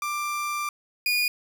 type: tone pair in turn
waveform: 30% pulse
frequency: 1183 / 2445 Hz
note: D6 / D#7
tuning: +12 / -31 cents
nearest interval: octave + minor second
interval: 1257 cents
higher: second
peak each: -24 / -19 dBFS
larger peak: second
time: 0.02-0.69 / 1.06-1.28 s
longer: first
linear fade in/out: 2 ms
effects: none